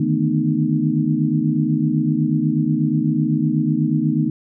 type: tone cluster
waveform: sine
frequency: 149.8 / 157.9 / 221 / 249.8 / 307.3 Hz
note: D3 / D#3 / A3 / B3 / D#4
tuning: +35 / +26 / +8 / +20 / -21 cents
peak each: -22 dBFS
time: 0-4.3 s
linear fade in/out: 5 ms
effects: none